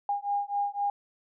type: beating tone pair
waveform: sine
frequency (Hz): 809 / 812.9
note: G#5 / G#5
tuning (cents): -46 / -37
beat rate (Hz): 3.9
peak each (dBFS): -30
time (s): 0.09-0.9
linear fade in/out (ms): 2
effects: none